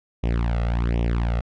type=tone with flanger; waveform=sawtooth; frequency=58.27 Hz; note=A#1; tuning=in tune; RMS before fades=-22 dBFS; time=0.23-1.41 s; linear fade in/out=10 ms; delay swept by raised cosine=0.33 to 1.53 ms; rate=1.3 Hz; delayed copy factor=+0.9; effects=low-pass 3000 Hz 12 dB/octave